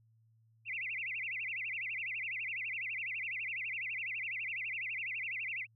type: tone with vibrato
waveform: sine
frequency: 2349 Hz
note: D7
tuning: in tune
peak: -36 dBFS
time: 0.65-5.67 s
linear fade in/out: 50 ms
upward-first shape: sine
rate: 12 Hz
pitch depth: 280 cents each way
effects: added 112 Hz sine -65 dBFS peak until 5.75 s